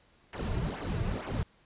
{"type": "noise with flanger", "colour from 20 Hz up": "brown", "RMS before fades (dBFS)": -33, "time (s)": [0.33, 1.43], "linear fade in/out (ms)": 2, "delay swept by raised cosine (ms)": [0.22, 4.02], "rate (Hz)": 2.2, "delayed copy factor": -0.95, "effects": ["pink hiss -64 dBFS RMS until 1.65 s", "resampled to 8000 Hz"]}